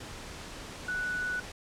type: tone in noise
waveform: sine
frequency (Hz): 1480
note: F#6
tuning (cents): 0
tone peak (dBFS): -30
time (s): 0.88-1.4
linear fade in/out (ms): 5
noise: pink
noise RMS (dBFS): -43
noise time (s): 0-1.52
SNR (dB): +10
effects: low-pass 8000 Hz 12 dB/octave